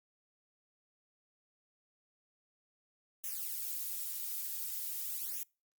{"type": "noise with flanger", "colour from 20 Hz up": "violet", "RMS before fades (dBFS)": -39, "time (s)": [3.24, 5.43], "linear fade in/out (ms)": 0, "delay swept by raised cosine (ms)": [0.22, 4.52], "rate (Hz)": 0.46, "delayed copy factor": -1, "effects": ["noise-tail reverb RT60 0.3 s tail -26 dB re dry", "Opus 48 kbps"]}